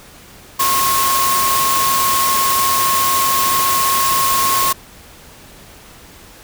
sine tone in noise, 1082 Hz, C#6, 42 cents flat, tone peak -15 dBFS, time 0.59-4.73 s, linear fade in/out 10 ms, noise white, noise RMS -18 dBFS, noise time 0.59-4.73 s, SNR 0 dB, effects pink hiss -41 dBFS RMS until 6.43 s

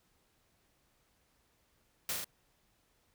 white noise with echo, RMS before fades -35 dBFS, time 2.09-2.13 s, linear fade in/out 2 ms, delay 38 ms, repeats 3, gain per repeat -2 dB, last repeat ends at 2.244 s, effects pink hiss -73 dBFS RMS until 3.14 s

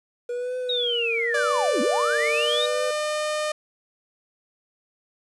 triangle tone with vibrato, 481.4 Hz, B4, 44 cents flat, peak -24 dBFS, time 0.29-2.91 s, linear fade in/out 5 ms, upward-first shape triangle, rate 0.88 Hz, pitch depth 90 cents each way
sine linear two-way sweep, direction down then up, 3823 to 215.9 to 3823 Hz, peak -23 dBFS, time 0.69-2.66 s, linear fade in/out 5 ms, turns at 1.81 s
sawtooth tone with pitch glide, 587.3 to 607.7 Hz, D5 to D#5, 0 to -41 cents, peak -20 dBFS, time 1.34-3.52 s, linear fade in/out 5 ms, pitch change +59 cents, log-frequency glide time 1.63-3.26 s
effects resampled to 24000 Hz + 9-bit

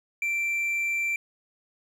triangle tone, 2349 Hz, D7, in tune, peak -23 dBFS, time 0.22-1.16 s, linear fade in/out 2 ms, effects none

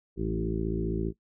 harmonic tone with a mistuned harmonic, 55.1 Hz, A1, 3 cents sharp, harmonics 1 / 2 / 3 / 4 / 5 / 6 / 7 / 8, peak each -33 / -38 / -34 / -36 / -41 / -34 / -34 / -44 dBFS, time 0.16-1.13 s, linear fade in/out 50 ms, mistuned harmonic 4, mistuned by +17 cents, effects noise-tail reverb RT60 0.1 s tail -17 dB re dry

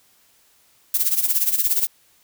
violet noise with tremolo, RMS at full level -17 dBFS, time 0.94-1.87 s, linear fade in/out 2 ms, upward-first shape sine, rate 17 Hz, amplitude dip 75%, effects white hiss -58 dBFS RMS until 2.23 s

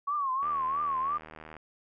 sine tone with vibrato, 1108.7 Hz, C#6, in tune, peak -27 dBFS, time 0.07-1.18 s, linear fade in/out 10 ms, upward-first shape triangle, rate 3 Hz, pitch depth 150 cents each way
click train, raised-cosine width 0.5 ms, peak -30 dBFS, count 90, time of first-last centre 0.43-1.567 s, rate 78.3 Hz
effects none

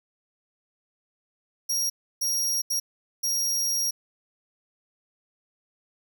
sawtooth tone bursts at uneven times, 5630 Hz, F8, 13 cents sharp, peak -21 dBFS, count 4, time 1.69-1.9 / 2.21-2.62 / 2.7-2.8 / 3.23-3.91 s, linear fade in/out 10 ms, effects none

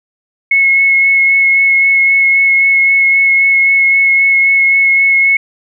sine tone with vibrato, 2183 Hz, C#7, 27 cents flat, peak -6 dBFS, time 0.51-5.37 s, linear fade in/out 5 ms, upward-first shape sine, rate 3.8 Hz, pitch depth 12 cents each way, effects none

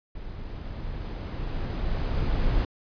brown noise with level ramp, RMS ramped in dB -38 to -23 dBFS, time 0.15-2.65 s, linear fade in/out 5 ms, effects resampled to 11025 Hz

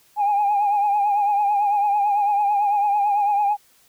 sine tone with vibrato, 819 Hz, G#5, 24 cents flat, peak -15 dBFS, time 0.16-3.57 s, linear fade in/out 50 ms, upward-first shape triangle, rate 9 Hz, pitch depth 63 cents each way, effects tanh soft clip ceiling -13 dBFS + white hiss -57 dBFS RMS until 3.88 s

